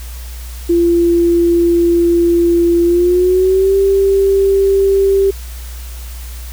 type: tone with pitch glide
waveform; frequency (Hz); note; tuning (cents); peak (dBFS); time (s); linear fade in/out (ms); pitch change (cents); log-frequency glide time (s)
sine; 342.6 to 391.3; F4 to G4; -33 to -3; -8; 0.69-5.31; 10; +230; 2.83-3.76
effects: added 60 Hz sine -25 dBFS peak until 6.52 s + white hiss -36 dBFS RMS until 6.52 s